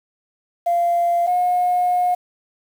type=tone pair in turn; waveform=sine; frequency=692 / 718.7 Hz; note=F5 / F5; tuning=-16 / +49 cents; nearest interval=minor second; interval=65 cents; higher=second; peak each=-14 dBFS; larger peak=neither; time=0.66-1.27 / 1.27-2.15 s; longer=second; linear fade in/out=10 ms; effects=tanh soft clip ceiling -11 dBFS + 7-bit